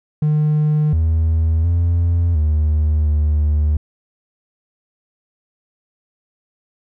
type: tone with pitch steps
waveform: triangle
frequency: 151.6 / 80.7 / 85.7 / 76.6 / 75.2 Hz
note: D#3 / E2 / F2 / D#2 / D2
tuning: -45 / -36 / -32 / -27 / +42 cents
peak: -10 dBFS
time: 0.22-3.77 s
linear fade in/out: 5 ms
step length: 710 ms
effects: tanh soft clip ceiling -7 dBFS